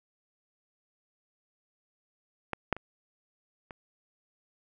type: clicks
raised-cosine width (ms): 0.5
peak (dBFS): -16 / -10 / -26 / -27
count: 4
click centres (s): 2.533 / 2.727 / 2.766 / 3.708
effects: none